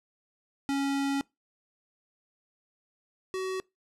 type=tone pair in turn; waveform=square; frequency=277.2 / 376.4 Hz; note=C#4 / F#4; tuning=0 / +30 cents; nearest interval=perfect fourth; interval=530 cents; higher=second; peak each=-27 / -31 dBFS; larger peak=first; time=0.69-1.21 / 3.34-3.6 s; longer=first; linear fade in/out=0 ms; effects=noise-tail reverb RT60 0.2 s tail -23 dB re dry + low-pass 9000 Hz 12 dB/octave